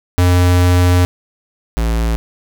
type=tone pair in turn; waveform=square; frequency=89.3 / 56.37 Hz; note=F2 / A1; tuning=+39 / +43 cents; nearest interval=minor sixth; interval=796 cents; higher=first; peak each=-9 / -14 dBFS; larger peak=first; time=0.18-1.05 / 1.77-2.16 s; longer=first; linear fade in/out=0 ms; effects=7-bit